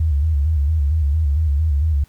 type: tone with vibrato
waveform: sine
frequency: 75.1 Hz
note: D2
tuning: 39 cents sharp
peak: -14 dBFS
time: 0-2.04 s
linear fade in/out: 5 ms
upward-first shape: square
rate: 4.4 Hz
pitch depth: 100 cents each way
effects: pink hiss -55 dBFS RMS until 2.08 s